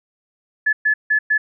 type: tone bursts at uneven times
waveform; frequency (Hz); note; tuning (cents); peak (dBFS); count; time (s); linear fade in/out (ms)
sine; 1719; A6; -41; -13; 4; 0.66-0.73 / 0.85-0.94 / 1.1-1.19 / 1.3-1.38; 10
effects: none